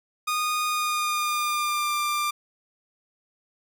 sawtooth tone with pitch glide, 1231 to 1189.1 Hz, D#6 to D6, -19 to +21 cents, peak -20 dBFS, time 0.27-2.31 s, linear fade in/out 10 ms, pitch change -60 cents, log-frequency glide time 0.66-1.94 s, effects none

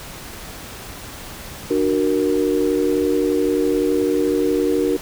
sine chord, D augmented, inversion none, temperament equal with one note detuned, 298.3 / 370 / 466.2 Hz, D4 / F#4 / A#4, +27 / 0 / 0 cents, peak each -20 dBFS, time 1.7-4.97 s, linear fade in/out 10 ms, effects pink hiss -35 dBFS RMS until 5.01 s

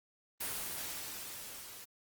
white noise with level ramp, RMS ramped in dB -37 to -50 dBFS, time 0.4-1.85 s, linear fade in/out 10 ms, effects Opus 24 kbps

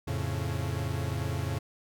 45% pulse chord, F augmented, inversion none, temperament equal, 87.31 / 110 / 138.59 Hz, F2 / A2 / C#3, 0 / 0 / 0 cents, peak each -34 dBFS, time 0.07-1.59 s, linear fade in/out 10 ms, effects none

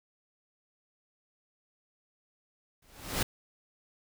pink noise with exponential growth, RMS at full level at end -26 dBFS, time 2.82-3.23 s, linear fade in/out 5 ms, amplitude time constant 87 ms, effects none

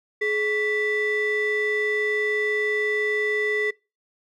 triangle ring-modulated tone, 777 Hz, G5, 16 cents flat, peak -16 dBFS, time 0.21-3.71 s, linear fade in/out 10 ms, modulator 1200 Hz, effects noise-tail reverb RT60 0.3 s tail -25 dB re dry

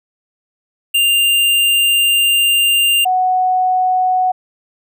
square / sine tone pair in turn, 2794 / 740 Hz, F7 / F#5, 0 / 0 cents, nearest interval octave + major seventh, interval 2300 cents, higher first, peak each -11 dBFS, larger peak neither, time 0.94-3.05 / 3.05-4.32 s, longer first, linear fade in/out 10 ms, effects none

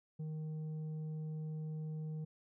sine tone with tanh clipping, 155.7 Hz, D#3, 2 cents sharp, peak -40 dBFS, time 0.19-2.25 s, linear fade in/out 10 ms, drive 5 dB, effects none

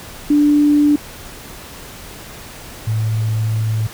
sine tone pair in turn, 293.7 / 110.01 Hz, D4 / A2, 0 / 0 cents, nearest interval octave + perfect fourth, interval 1700 cents, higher first, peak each -9 / -15 dBFS, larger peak first, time 0.3-0.96 / 2.87-3.87 s, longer second, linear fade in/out 5 ms, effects pink hiss -35 dBFS RMS until 3.93 s

